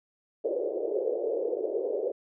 white band-pass noise, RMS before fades -30 dBFS, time 0.44-2.12 s, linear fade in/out 10 ms, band 380 to 530 Hz, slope 48 dB/octave, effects none

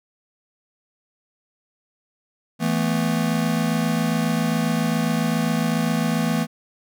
square chord, E suspended fourth, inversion none, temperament just, 164.81 / 219.8 / 247.2 Hz, E3 / A3 / B3, 0 / -2 / +2 cents, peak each -24 / -24 / -26 dBFS, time 2.59-6.47 s, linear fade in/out 50 ms, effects none

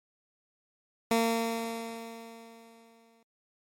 15% pulse tone with exponential decay, 228.7 Hz, A#3, 33 cents flat, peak -16 dBFS, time 1.11-3.23 s, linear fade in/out 2 ms, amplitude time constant 460 ms, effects MP3 64 kbps

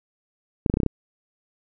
clicks, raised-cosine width 3 ms, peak -8 dBFS, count 7, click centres 0.662 / 0.699 / 0.74 / 0.771 / 0.802 / 0.833 / 0.863 s, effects none

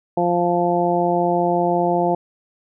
harmonic tone, 174.61 Hz, F3, in tune, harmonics 1 / 2 / 3 / 4 / 5, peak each -24 / -21 / -23 / -20 / -24 dBFS, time 0.17-2.15 s, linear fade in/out 5 ms, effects none

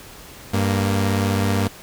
sawtooth tone pair together, 97.99 / 232.4 Hz, G2 / A#3, 0 / -5 cents, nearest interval octave + minor third, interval 1495 cents, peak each -15 / -19 dBFS, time 0.53-1.68 s, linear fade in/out 10 ms, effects pink hiss -41 dBFS RMS until 1.82 s

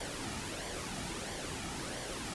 pink noise with flanger, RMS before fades -40 dBFS, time 0-2.34 s, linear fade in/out 5 ms, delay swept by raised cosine 0.75 to 1.95 ms, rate 1.5 Hz, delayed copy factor -0.5, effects resampled to 24000 Hz

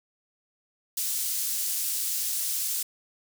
pink high-pass noise, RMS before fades -29 dBFS, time 0.97-2.83 s, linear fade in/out 5 ms, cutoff 7100 Hz, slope 12 dB/octave, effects none

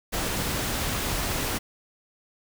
pink noise, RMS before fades -28 dBFS, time 0.12-1.59 s, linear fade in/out 20 ms, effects none

